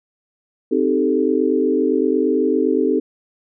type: chord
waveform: sine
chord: A half-diminished seventh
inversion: first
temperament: equal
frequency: 261.6 / 311.1 / 392 / 440 Hz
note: C4 / Eb4 / G4 / A4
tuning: 0 / 0 / 0 / 0 cents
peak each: -20 dBFS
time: 0.71-3 s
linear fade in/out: 10 ms
effects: none